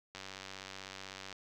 click train, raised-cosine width 0.2 ms, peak -27 dBFS, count 114, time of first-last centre 0.15-1.327 s, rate 96 Hz, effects none

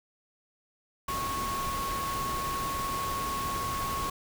sine tone in noise, 1100 Hz, C#6, 14 cents flat, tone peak -31 dBFS, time 1.08-4.1 s, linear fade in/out 5 ms, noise pink, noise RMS -36 dBFS, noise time 1.08-4.1 s, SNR +2 dB, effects none

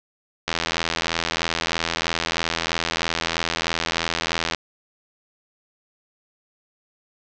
click train, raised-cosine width 0.2 ms, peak -4 dBFS, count 339, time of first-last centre 0.48-4.547 s, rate 83.1 Hz, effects low-pass 6000 Hz 12 dB/octave

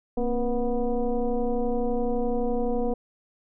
sine tone with frequency modulation, 233.1 Hz, A#3, in tune, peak -22 dBFS, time 0.17-2.94 s, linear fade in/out 5 ms, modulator 249 Hz, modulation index 1.6, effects none

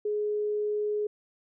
sine tone, 419.3 Hz, G#4, 17 cents sharp, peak -26 dBFS, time 0.05-1.07 s, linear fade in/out 5 ms, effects none

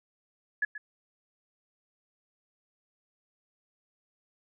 sine tone with echo, 1700 Hz, G#6, 40 cents sharp, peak -24 dBFS, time 0.62-0.65 s, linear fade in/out 5 ms, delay 130 ms, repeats 1, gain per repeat -13 dB, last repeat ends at 0.78 s, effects none

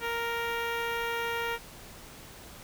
10% pulse tone with notch filter, 466.2 Hz, A#4, in tune, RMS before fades -32 dBFS, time 0-1.59 s, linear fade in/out 50 ms, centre 7900 Hz, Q 0.53, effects pink hiss -48 dBFS RMS until 2.63 s

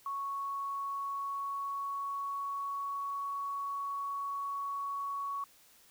sine tone with pitch glide, 1108.7 to 1117.7 Hz, C#6 to C#6, 0 to +14 cents, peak -34 dBFS, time 0.06-5.44 s, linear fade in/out 2 ms, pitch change +14 cents, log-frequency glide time 0.21-3.16 s, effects white hiss -62 dBFS RMS until 5.9 s

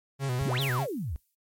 45% pulse tone with vibrato, 130.81 Hz, C3, in tune, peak -27 dBFS, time 0.19-0.87 s, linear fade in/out 50 ms, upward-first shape square, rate 5 Hz, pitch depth 82 cents each way
sine exponential two-way sweep, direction up then down, 61.74 to 4174 to 61.74 Hz, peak -30 dBFS, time 0.41-1.16 s, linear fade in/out 0 ms, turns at 0.59 s
violet noise with exponential decay, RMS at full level -35 dBFS, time 0.61-1.35 s, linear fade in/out 5 ms, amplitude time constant 160 ms
effects noise-tail reverb RT60 0.1 s tail -22 dB re dry + MP3 64 kbps

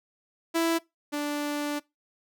sawtooth tone pair in turn, 331.2 / 293 Hz, E4 / D4, +8 / -4 cents, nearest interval major second, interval 212 cents, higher first, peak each -19 / -24 dBFS, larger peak first, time 0.54-0.79 / 1.12-1.8 s, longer second, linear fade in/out 20 ms, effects noise-tail reverb RT60 0.2 s tail -22 dB re dry

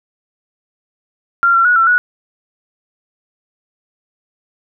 sine tone with pitch steps, 1384 / 1360 / 1459 / 1346 / 1464 Hz, F6 / F6 / F#6 / E6 / F#6, -16 / -46 / -25 / +36 / -19 cents, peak -8 dBFS, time 1.43-1.98 s, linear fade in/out 0 ms, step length 110 ms, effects none

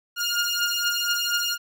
15% pulse beating tone pair, 1415 / 1419.2 Hz, F6 / F6, +22 / +27 cents, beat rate 4.2 Hz, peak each -19 dBFS, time 0.16-1.58 s, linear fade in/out 50 ms, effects none

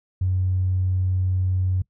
triangle tone with tanh clipping, 92.5 Hz, F#2, in tune, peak -19 dBFS, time 0.21-1.82 s, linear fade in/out 5 ms, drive 4 dB, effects noise-tail reverb RT60 0.1 s tail -21 dB re dry

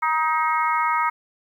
harmonic tone with a mistuned harmonic, 315.3 Hz, D#4, 23 cents sharp, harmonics 3 / 4 / 5 / 6 / 7, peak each -22 / -22 / -33 / -32 / -28 dBFS, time 0.02-1.1 s, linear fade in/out 10 ms, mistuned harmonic 7, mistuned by -24 cents, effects 9-bit

